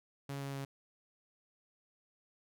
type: tone with pitch steps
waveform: sawtooth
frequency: 139.4 / 138.44 / 137.48 Hz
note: C#3 / C#3 / C#3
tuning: +10 / -2 / -14 cents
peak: -35 dBFS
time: 0.29-0.65 s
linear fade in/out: 5 ms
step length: 120 ms
effects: none